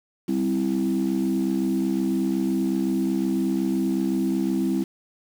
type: chord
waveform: sine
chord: C major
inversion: second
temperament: equal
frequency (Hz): 196 / 261.6 / 329.6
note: G3 / C4 / E4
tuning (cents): 0 / 0 / 0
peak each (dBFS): -24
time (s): 0.28-4.84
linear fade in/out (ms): 10
effects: tanh soft clip ceiling -15 dBFS + 7-bit